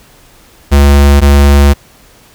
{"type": "tone pair in turn", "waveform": "square", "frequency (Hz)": [70.8, 70.8], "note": ["C#2", "C#2"], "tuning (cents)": [37, 37], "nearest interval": "unison", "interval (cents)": 0, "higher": "neither", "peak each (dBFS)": -3, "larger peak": "neither", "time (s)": [[0.71, 1.21], [1.21, 1.74]], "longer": "second", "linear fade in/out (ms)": 20, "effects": ["pink hiss -42 dBFS RMS until 2.34 s"]}